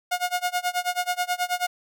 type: tone with tremolo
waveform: sawtooth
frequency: 718 Hz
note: F5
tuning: 48 cents sharp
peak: -17 dBFS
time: 0.11-1.67 s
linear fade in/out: 10 ms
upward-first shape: sine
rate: 9.3 Hz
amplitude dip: 95%
effects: none